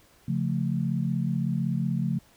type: chord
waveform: sine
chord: Db augmented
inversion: none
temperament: equal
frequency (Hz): 138.59 / 174.61 / 220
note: Db3 / F3 / A3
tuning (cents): 0 / 0 / 0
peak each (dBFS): -28 / -28 / -30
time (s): 0.28-2.19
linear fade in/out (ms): 5
effects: pink hiss -59 dBFS RMS until 2.36 s